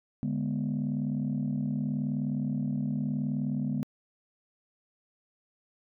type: chord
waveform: sine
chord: G# diminished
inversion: second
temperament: equal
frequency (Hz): 146.83 / 207.7 / 246.9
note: D3 / G#3 / B3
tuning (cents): 0 / 0 / 0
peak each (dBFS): -31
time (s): 0.23-3.83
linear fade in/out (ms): 0
effects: tanh soft clip ceiling -22 dBFS